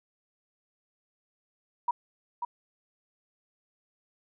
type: tone with echo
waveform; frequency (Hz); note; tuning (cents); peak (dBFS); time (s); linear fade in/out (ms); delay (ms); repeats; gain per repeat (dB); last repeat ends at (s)
sine; 960; B5; -49; -23; 1.88-1.91; 5; 540; 1; -6; 2.45
effects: none